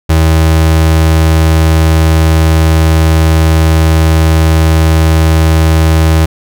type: tone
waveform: 35% pulse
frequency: 80 Hz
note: D#2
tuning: 49 cents sharp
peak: -3 dBFS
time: 0.09-6.26 s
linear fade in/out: 10 ms
effects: none